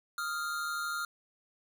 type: tone pair together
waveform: square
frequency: 1244.5 / 1396.9 Hz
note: D#6 / F6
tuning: 0 / 0 cents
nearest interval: major second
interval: 200 cents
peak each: -39 / -35 dBFS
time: 0.18-1.05 s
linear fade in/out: 2 ms
effects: none